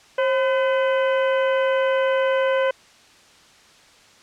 harmonic tone with a mistuned harmonic, 507 Hz, B4, 45 cents sharp, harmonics 1 / 2 / 3 / 4 / 5 / 6, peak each -18 / -27 / -28 / -33 / -36 / -36 dBFS, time 0.18-2.71 s, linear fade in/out 5 ms, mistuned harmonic 1, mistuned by +85 cents, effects white hiss -51 dBFS RMS until 4.22 s + low-pass 6000 Hz 12 dB/octave

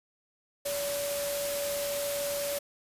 sine tone in noise, 571 Hz, D5, 49 cents flat, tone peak -31 dBFS, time 0.65-2.59 s, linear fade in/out 10 ms, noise white, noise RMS -35 dBFS, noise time 0.65-2.59 s, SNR +1 dB, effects resampled to 32000 Hz

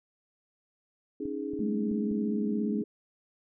sine chord, C# suspended second, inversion none, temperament just, 277.2 / 311.8 / 415.8 Hz, C#4 / D#4 / G#4, 0 / +4 / +2 cents, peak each -36 dBFS, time 1.2-2.84 s, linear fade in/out 5 ms
clicks, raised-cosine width 3 ms, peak -31 dBFS, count 5, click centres 1.255 / 1.535 / 1.592 / 1.914 / 2.114 s
sine tone with vibrato, 212.9 Hz, G#3, 43 cents sharp, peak -28 dBFS, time 1.6-2.82 s, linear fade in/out 5 ms, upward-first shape square, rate 17 Hz, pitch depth 66 cents each way
effects none

